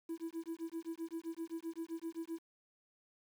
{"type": "tone with tremolo", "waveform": "triangle", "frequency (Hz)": 329.6, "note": "E4", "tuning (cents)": 0, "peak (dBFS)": -34, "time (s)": [0.09, 2.4], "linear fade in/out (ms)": 5, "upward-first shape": "sine", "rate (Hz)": 7.7, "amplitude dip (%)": 100, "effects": ["tanh soft clip ceiling -32 dBFS", "10-bit"]}